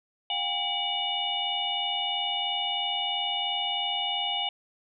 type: tone cluster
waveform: sine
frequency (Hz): 722 / 805 / 2287 / 2917 / 3584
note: F#5 / G5 / D7 / F#7 / A7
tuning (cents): -43 / +46 / -47 / -25 / +31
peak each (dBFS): -36 / -34 / -38 / -29 / -34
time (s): 0.3-4.49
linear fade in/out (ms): 2
effects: none